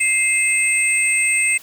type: tone cluster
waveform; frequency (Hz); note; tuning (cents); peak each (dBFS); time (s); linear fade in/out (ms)
sine; 2102 / 2595 / 8300; C7 / E7 / C9; +7 / -28 / -15; -19; 0-1.58; 10
effects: white hiss -43 dBFS RMS until 1.62 s